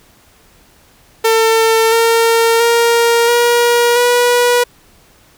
sawtooth tone with pitch steps, 449.4 / 458.3 / 467.4 / 476.7 / 486.1 Hz, A4 / A#4 / A#4 / A#4 / B4, +37 / -29 / +5 / +39 / -28 cents, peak -5 dBFS, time 1.24-4.64 s, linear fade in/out 10 ms, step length 680 ms, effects pink hiss -48 dBFS RMS until 5.37 s

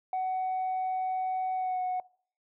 sine tone with pitch glide, 748 to 735.6 Hz, F#5 to F#5, +19 to -10 cents, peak -26 dBFS, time 0.13-2 s, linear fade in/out 2 ms, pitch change -29 cents, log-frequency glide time 1.55-1.81 s, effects noise-tail reverb RT60 0.5 s tail -24 dB re dry + tanh soft clip ceiling -26 dBFS

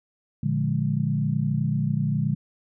sine chord, Bb dominant seventh, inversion none, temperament equal with one note detuned, 115.74 / 146.83 / 174.61 / 207.7 Hz, Bb2 / D3 / F3 / Ab3, -12 / 0 / 0 / 0 cents, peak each -28 / -24 / -30 / -28 dBFS, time 0.43-2.35 s, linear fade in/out 5 ms, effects none

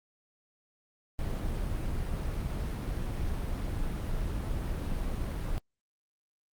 brown noise, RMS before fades -32 dBFS, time 1.19-5.58 s, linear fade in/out 0 ms, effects Opus 32 kbps

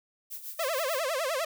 violet noise with tremolo, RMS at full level -38 dBFS, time 0.3-1.01 s, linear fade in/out 20 ms, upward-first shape sine, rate 6.7 Hz, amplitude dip 70%
sawtooth tone with vibrato, 587.3 Hz, D5, in tune, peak -24 dBFS, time 0.59-1.45 s, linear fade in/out 5 ms, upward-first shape sine, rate 9.9 Hz, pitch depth 250 cents each way
effects none

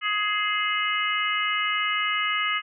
harmonic tone with a mistuned harmonic, 418.3 Hz, G#4, 12 cents sharp, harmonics 3 / 4 / 5 / 6 / 7, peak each -27 / -32 / -27 / -34 / -29 dBFS, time 0.01-2.62 s, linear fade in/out 50 ms, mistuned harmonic 6, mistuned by +33 cents, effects none

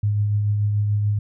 sine tone with tremolo, 103.83 Hz, G#2, in tune, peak -16 dBFS, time 0.03-1.19 s, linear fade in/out 5 ms, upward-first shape triangle, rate 6.9 Hz, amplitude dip 30%, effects none

